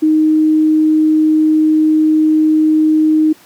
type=tone; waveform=sine; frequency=311.1 Hz; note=D#4; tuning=in tune; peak=-7 dBFS; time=0.02-3.33 s; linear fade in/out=10 ms; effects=pink hiss -44 dBFS RMS until 3.45 s + high-pass 200 Hz 12 dB/octave